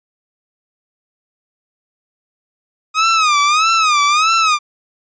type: tone with vibrato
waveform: sawtooth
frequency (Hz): 1244.5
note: D#6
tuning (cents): 0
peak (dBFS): -7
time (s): 2.94-4.59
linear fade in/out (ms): 50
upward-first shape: sine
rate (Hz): 1.6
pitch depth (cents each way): 130
effects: resampled to 16000 Hz